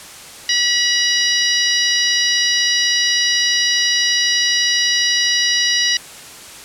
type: harmonic tone with a mistuned harmonic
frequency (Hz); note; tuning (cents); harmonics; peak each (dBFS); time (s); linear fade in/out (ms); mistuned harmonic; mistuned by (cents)
972; B5; -28; 2 / 3 / 4 / 5 / 6; -20 / -20 / -20 / -20 / -20; 0.49-5.97; 2; 6; -42
effects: white hiss -36 dBFS RMS until 6.64 s + low-pass 10000 Hz 12 dB/octave